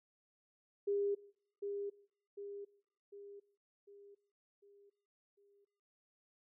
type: tone with echo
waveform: sine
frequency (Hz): 403.5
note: G#4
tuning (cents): -50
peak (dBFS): -32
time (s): 0.87-1.15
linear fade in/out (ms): 10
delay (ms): 750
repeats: 6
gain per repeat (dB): -6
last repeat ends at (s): 5.65
effects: noise-tail reverb RT60 0.6 s tail -19 dB re dry